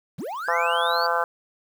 triangle linear sweep, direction up, 107 to 4682 Hz, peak -27 dBFS, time 0.18-1.07 s, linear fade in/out 10 ms
harmonic tone, 170 Hz, F3, 46 cents flat, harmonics 3 / 4 / 5 / 6 / 7 / 8 / 9, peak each -28 / -28 / -28 / -28 / -28 / -28 / -28 dBFS, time 0.48-1.24 s, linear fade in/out 2 ms
effects 8-bit

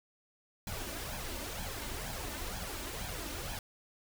pink noise with flanger, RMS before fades -40 dBFS, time 0.67-3.59 s, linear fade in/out 2 ms, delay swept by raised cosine 1.2 to 3.4 ms, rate 2.1 Hz, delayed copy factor +0.65, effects none

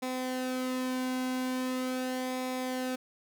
sawtooth tone with flanger, 255.8 Hz, C4, 39 cents flat, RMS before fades -33 dBFS, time 0.02-2.96 s, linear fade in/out 10 ms, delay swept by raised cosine 0.66 to 1.66 ms, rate 0.41 Hz, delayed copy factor -0.5, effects none

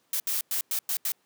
blue noise bursts at uneven times, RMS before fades -28 dBFS, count 6, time 0.13-0.2 / 0.27-0.41 / 0.51-0.61 / 0.71-0.79 / 0.89-0.97 / 1.05-1.12 s, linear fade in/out 2 ms, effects pink hiss -69 dBFS RMS until 1.25 s + high-pass 200 Hz 12 dB/octave

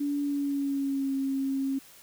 sine tone with pitch glide, 286.8 to 270.7 Hz, D4 to C#4, -41 to -41 cents, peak -26 dBFS, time 0-1.79 s, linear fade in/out 10 ms, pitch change -100 cents, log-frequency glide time 0.21-1.15 s, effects white hiss -53 dBFS RMS until 2.02 s

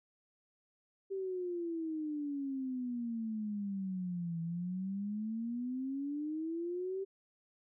sine exponential two-way sweep, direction down then up, 392 to 164.81 to 392 Hz, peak -35 dBFS, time 1.1-7.05 s, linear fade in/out 20 ms, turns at 4.41 s, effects none

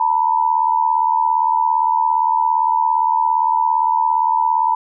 sine tone pair together, 896.5 / 974 Hz, A5 / B5, +32 / -24 cents, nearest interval minor second, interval 144 cents, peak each -16 dBFS, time 0-4.75 s, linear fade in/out 5 ms, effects none

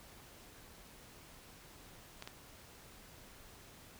clicks, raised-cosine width 0.2 ms, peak -27 dBFS, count 2, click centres 2.224 / 2.275 s, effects pink hiss -57 dBFS RMS until 3.99 s

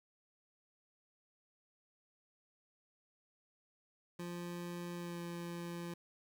25% pulse tone with pitch glide, 174.2 to 172 Hz, F3 to F3, -4 to -26 cents, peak -38 dBFS, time 4.19-5.94 s, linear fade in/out 5 ms, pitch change -22 cents, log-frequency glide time 4.95-5.2 s, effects 11-bit

